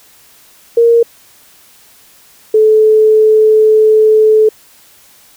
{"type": "tone pair in turn", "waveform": "sine", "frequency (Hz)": [466.2, 433.6], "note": ["A#4", "A4"], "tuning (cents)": [0, -25], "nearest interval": "minor second", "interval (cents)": 125, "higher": "first", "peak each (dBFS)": -4, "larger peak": "neither", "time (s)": [[0.77, 1.03], [2.54, 4.49]], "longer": "second", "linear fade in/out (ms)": 5, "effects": ["white hiss -44 dBFS RMS until 5.36 s"]}